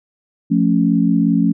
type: chord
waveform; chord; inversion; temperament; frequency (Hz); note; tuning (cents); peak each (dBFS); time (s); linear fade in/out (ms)
sine; F augmented; none; equal; 174.61 / 220 / 277.2; F3 / A3 / C#4; 0 / 0 / 0; -16; 0.5-1.53; 20
effects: none